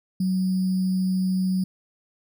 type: tone with sample-and-hold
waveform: sine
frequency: 186.4 Hz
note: F#3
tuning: 13 cents sharp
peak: -20 dBFS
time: 0.2-1.64 s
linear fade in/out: 5 ms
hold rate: 4900 Hz
effects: none